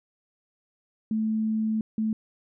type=tone bursts at uneven times; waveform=sine; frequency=218.8 Hz; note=A3; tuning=9 cents flat; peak=-23 dBFS; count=2; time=1.11-1.81 / 1.98-2.13 s; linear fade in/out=2 ms; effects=none